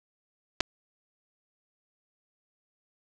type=clicks; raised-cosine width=0.2 ms; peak=-8 dBFS; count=2; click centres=0.605 / 0.608 s; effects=none